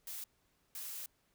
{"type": "noise bursts at uneven times", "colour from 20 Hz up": "blue", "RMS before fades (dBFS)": -44, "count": 2, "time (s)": [[0.07, 0.24], [0.75, 1.06]], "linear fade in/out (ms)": 2, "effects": ["pink hiss -75 dBFS RMS until 1.34 s"]}